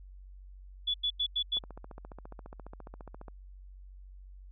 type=tone bursts; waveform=sine; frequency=3428 Hz; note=A7; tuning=46 cents flat; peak=-27 dBFS; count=5; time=0.87-1.59 s; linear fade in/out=10 ms; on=72 ms; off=90 ms
type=click train; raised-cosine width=1 ms; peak=-32 dBFS; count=26; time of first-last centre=1.57-3.282 s; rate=14.6 Hz
effects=added 47 Hz sine -47 dBFS peak until 4.51 s